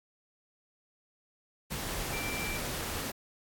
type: tone in noise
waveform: sine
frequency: 2348 Hz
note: D7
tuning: 1 cent flat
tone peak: -37 dBFS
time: 2.12-2.59 s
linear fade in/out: 20 ms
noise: pink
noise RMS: -36 dBFS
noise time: 1.7-3.12 s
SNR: -4 dB
effects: AAC 64 kbps